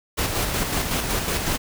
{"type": "noise with tremolo", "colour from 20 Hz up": "pink", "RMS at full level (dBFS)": -23, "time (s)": [0.17, 1.58], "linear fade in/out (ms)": 20, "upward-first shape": "square", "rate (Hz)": 5.4, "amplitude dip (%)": 35, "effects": []}